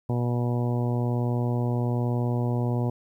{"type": "harmonic tone", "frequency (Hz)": 121.2, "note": "B2", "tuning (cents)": -32, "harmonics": [1, 2, 3, 4, 5, 6, 7, 8], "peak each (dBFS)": [-24, -30, -34, -36, -38, -40, -41, -42], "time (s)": [0.09, 2.9], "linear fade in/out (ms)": 5, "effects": ["10-bit"]}